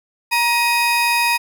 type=tone pair together; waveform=35% pulse; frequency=945 / 2501 Hz; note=A#5 / D#7; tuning=+23 / +8 cents; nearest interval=octave + perfect fourth; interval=1685 cents; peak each=-16 dBFS; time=0.31-1.38 s; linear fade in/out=20 ms; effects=none